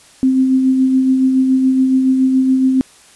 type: tone with tremolo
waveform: sine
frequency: 261.6 Hz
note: C4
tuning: in tune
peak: -8 dBFS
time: 0.23-2.81 s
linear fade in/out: 0 ms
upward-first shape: sine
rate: 7.1 Hz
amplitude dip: 35%
effects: white hiss -45 dBFS RMS until 3.15 s + resampled to 24000 Hz